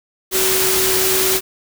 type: tone in noise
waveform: sine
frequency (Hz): 377.5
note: F#4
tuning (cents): +35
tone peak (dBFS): -20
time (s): 0.31-1.41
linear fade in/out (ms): 50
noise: white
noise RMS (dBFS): -17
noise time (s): 0.31-1.41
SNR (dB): -6
effects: none